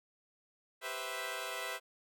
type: chord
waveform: 10% pulse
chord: C major seventh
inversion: second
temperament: equal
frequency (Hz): 392 / 493.9 / 523.3 / 659.3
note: G4 / B4 / C5 / E5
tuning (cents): 0 / 0 / 0 / 0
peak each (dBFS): -39 / -35 / -36 / -33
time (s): 0.81-1.8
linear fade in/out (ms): 50
effects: none